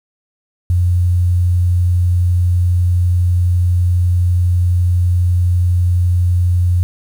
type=tone; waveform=sine; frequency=88.8 Hz; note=F2; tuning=29 cents sharp; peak=-10 dBFS; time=0.7-6.83 s; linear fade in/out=0 ms; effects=7-bit